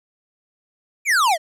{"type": "exponential sweep", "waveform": "square", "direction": "down", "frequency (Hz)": [2463, 600], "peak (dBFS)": -15, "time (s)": [1.05, 1.38], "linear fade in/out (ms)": 50, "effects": ["low-pass 12000 Hz 12 dB/octave"]}